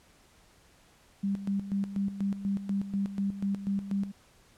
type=tone with tremolo; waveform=sine; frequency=198 Hz; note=G3; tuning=18 cents sharp; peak=-26 dBFS; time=1.23-4.12 s; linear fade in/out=10 ms; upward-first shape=square; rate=4.1 Hz; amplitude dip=70%; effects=pink hiss -61 dBFS RMS until 4.57 s + low-pass 11000 Hz 12 dB/octave